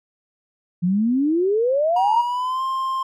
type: exponential sweep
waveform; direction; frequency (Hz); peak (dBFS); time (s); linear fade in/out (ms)
sine; up; 170 to 987.8; -16; 0.82-2.22; 20
type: tone with pitch glide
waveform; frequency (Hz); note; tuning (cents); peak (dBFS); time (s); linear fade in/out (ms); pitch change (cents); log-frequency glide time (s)
triangle; 951 to 1055.2; A#5 to C6; +34 to +14; -19; 1.96-3.03; 5; +180; 2.2-2.63
effects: none